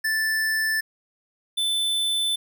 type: tone pair in turn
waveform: square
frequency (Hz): 1760 / 3520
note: A6 / A7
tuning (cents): 0 / 0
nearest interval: octave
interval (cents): 1200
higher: second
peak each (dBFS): -22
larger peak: neither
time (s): 0.04-0.81 / 1.57-2.36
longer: second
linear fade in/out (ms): 10
effects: none